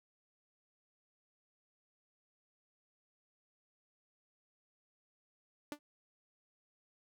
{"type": "tone with exponential decay", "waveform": "sawtooth", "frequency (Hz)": 294.4, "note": "D4", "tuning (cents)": 4, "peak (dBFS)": -32, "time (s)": [5.72, 5.79], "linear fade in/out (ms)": 1, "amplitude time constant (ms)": 15, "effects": []}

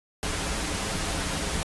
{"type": "noise with comb filter", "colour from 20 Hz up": "pink", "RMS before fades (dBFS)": -29, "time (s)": [0.23, 1.63], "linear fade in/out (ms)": 0, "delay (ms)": 8.3, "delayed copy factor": -0.55, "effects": ["resampled to 24000 Hz"]}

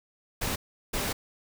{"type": "noise bursts at uneven times", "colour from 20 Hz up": "pink", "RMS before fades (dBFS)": -30, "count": 2, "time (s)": [[0.41, 0.56], [0.93, 1.13]], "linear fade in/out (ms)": 10, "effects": []}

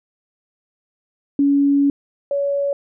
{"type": "tone pair in turn", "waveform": "sine", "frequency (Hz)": [281.8, 563.6], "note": ["C#4", "C#5"], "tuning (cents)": [29, 29], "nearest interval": "octave", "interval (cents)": 1200, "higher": "second", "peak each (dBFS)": [-12, -17], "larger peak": "first", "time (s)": [[1.39, 1.9], [2.31, 2.73]], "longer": "first", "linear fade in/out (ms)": 2, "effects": []}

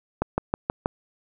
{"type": "click train", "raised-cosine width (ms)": 1, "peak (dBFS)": -8, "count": 5, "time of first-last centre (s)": [0.22, 0.859], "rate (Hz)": 6.26, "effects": []}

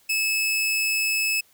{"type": "tone", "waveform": "sawtooth", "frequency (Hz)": 2600, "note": "E7", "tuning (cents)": -24, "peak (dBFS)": -18, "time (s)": [0.09, 1.41], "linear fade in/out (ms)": 10, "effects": ["white hiss -59 dBFS RMS until 1.53 s"]}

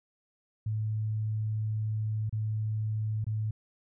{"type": "tone with dropouts", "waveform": "sine", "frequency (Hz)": 108.3, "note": "A2", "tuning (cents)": -27, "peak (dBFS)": -28, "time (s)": [0.66, 3.51], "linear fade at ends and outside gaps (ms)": 5, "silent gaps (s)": [[2.295, 2.326], [3.244, 3.266]], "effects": []}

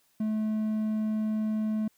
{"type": "tone", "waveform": "triangle", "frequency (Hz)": 216.2, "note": "A3", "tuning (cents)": -30, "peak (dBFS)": -24, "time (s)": [0.2, 1.88], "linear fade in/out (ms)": 5, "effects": ["white hiss -68 dBFS RMS until 1.97 s"]}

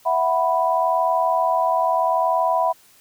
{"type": "chord", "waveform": "sine", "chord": "E suspended second", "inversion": "none", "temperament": "equal", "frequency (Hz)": [659.3, 740, 987.8], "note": ["E5", "F#5", "B5"], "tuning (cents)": [0, 0, 0], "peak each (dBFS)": [-21, -22, -20], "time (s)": [0.05, 2.73], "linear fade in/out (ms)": 20, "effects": ["white hiss -53 dBFS RMS until 3 s"]}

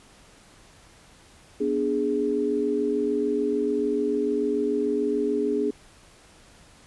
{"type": "chord", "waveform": "sine", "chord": "G# diminished", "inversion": "first", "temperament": "equal", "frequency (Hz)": [246.9, 293.7, 415.3], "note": ["B3", "D4", "G#4"], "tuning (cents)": [0, 0, 0], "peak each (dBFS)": [-29, -27, -24], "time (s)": [1.6, 5.71], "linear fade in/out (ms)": 10, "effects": ["pink hiss -53 dBFS RMS until 6.86 s", "resampled to 24000 Hz"]}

